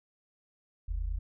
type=tone pair together; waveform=sine; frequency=43.76 / 73.6 Hz; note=F1 / D2; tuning=+4 / +4 cents; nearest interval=major sixth; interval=900 cents; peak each=-31 / -37 dBFS; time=0.88-1.19 s; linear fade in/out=10 ms; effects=none